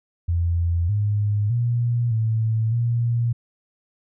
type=tone with pitch steps; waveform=sine; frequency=85.4 / 103.9 / 119.3 / 111.4 / 118.1 Hz; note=F2 / G#2 / A#2 / A2 / A#2; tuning=-38 / +1 / +41 / +22 / +23 cents; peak=-18 dBFS; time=0.28-3.33 s; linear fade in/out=10 ms; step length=610 ms; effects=none